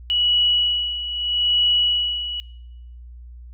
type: tone with tremolo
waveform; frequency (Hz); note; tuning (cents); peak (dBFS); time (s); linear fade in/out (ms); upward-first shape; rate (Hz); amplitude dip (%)
sine; 2931; F#7; -17; -14; 0.1-2.4; 0; sine; 0.79; 70
effects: noise-tail reverb RT60 0.9 s tail -23 dB re dry + added 60 Hz sine -37 dBFS peak until 3.53 s